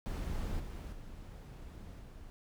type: noise with level steps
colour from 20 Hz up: brown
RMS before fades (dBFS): -37 / -43 / -48 / -50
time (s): 0.06-2.3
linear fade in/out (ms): 0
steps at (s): 0.59 / 0.92 / 2.01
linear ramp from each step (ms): 10
effects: none